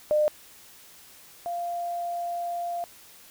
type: tone pair in turn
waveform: sine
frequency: 604 / 694.3 Hz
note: D5 / F5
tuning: +48 / -10 cents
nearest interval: major second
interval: 242 cents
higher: second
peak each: -19 / -28 dBFS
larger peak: first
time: 0.11-0.28 / 1.46-2.84 s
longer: second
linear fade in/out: 0 ms
effects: white hiss -51 dBFS RMS until 3.3 s